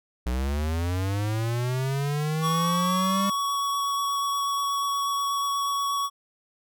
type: linear sweep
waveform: square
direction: up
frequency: 59.2 to 200 Hz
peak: -25 dBFS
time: 0.26-3.3 s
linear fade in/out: 5 ms
type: tone with vibrato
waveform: square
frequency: 1122 Hz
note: C#6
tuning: 21 cents sharp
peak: -25 dBFS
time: 2.41-6.1 s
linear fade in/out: 50 ms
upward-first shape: triangle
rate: 8.3 Hz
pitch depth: 9 cents each way
effects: none